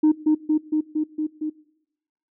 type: tone with echo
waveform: sine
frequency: 307.9 Hz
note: D#4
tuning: 18 cents flat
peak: -11 dBFS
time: 0.03-0.12 s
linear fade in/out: 10 ms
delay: 230 ms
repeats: 6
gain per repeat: -2 dB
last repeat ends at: 1.5 s
effects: noise-tail reverb RT60 0.9 s tail -22 dB re dry + tanh soft clip ceiling -11 dBFS